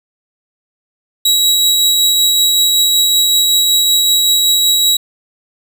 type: tone with tremolo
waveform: sawtooth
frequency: 3869 Hz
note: B7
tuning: 36 cents flat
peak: -5 dBFS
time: 1.25-4.97 s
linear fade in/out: 5 ms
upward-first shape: triangle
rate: 5.3 Hz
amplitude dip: 25%
effects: none